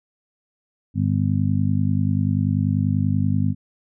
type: harmonic tone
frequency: 50.3 Hz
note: G1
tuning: 45 cents sharp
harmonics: 2 / 3 / 4 / 5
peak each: -21 / -23 / -24 / -25 dBFS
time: 0.94-3.55 s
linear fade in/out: 50 ms
effects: none